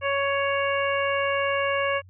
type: harmonic tone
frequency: 557 Hz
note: C#5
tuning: 8 cents sharp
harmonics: 1 / 2 / 3 / 4 / 5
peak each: -25 / -28 / -30 / -31 / -32 dBFS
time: 0.01-2.02 s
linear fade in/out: 50 ms
effects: added 92 Hz sine -47 dBFS peak until 2.09 s